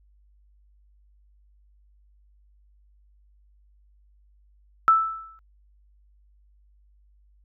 sine tone with exponential decay, 1318.5 Hz, E6, in tune, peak -11 dBFS, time 4.88-5.39 s, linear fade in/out 0 ms, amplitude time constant 110 ms, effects added 50 Hz sine -56 dBFS peak until 7.44 s

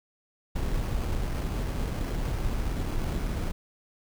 brown noise with sample-and-hold, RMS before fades -29 dBFS, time 0.55-3.52 s, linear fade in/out 10 ms, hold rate 3675 Hz, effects none

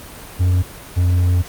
triangle tone pair in turn, 90.3 / 89.06 Hz, F#2 / F2, -42 / +34 cents, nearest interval unison, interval 24 cents, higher first, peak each -10 dBFS, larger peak neither, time 0.39-0.63 / 0.96-1.43 s, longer second, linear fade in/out 20 ms, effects pink hiss -36 dBFS RMS until 1.48 s + Opus 32 kbps

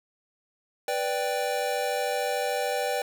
square chord, G major, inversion first, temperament equal, 493.9 / 587.3 / 784 Hz, B4 / D5 / G5, 0 / 0 / 0 cents, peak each -31 dBFS, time 0.88-3.02 s, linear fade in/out 2 ms, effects none

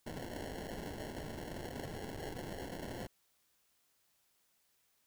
violet noise with sample-and-hold, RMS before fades -44 dBFS, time 0.06-3.07 s, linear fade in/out 5 ms, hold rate 1225 Hz, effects white hiss -75 dBFS RMS until 5.06 s

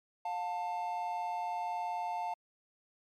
triangle tone pair together, 710.4 / 889 Hz, F5 / A5, +29 / +18 cents, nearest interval major third, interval 389 cents, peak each -35 / -34 dBFS, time 0.25-2.34 s, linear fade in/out 5 ms, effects MP3 96 kbps

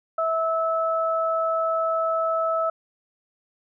sine tone pair together, 651.5 / 1303 Hz, E5 / E6, -20 / -20 cents, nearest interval octave, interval 1200 cents, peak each -23 / -24 dBFS, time 0.18-2.7 s, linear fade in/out 5 ms, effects none

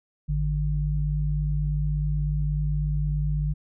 sine tone pair together, 52.79 / 149.3 Hz, G#1 / D3, +29 / +29 cents, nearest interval octave + tritone, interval 1800 cents, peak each -25 dBFS, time 0.28-3.54 s, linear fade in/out 20 ms, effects none

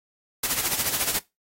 white noise with tremolo, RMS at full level -23 dBFS, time 0.43-1.19 s, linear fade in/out 5 ms, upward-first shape sine, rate 14 Hz, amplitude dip 65%, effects noise-tail reverb RT60 0.2 s tail -20 dB re dry + AAC 48 kbps

